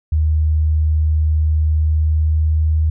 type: tone with pitch glide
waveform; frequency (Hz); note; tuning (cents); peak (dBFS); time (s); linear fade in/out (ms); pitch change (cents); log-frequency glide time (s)
sine; 77.5 to 78.22; D#2 to D#2; -6 to +10; -12; 0.12-2.9; 5; +16; 1.73-2.72
effects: none